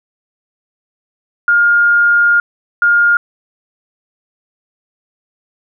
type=tone bursts at uneven times; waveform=sine; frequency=1415 Hz; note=F6; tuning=22 cents sharp; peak=-7 dBFS; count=2; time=1.48-2.4 / 2.82-3.17 s; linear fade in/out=2 ms; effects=none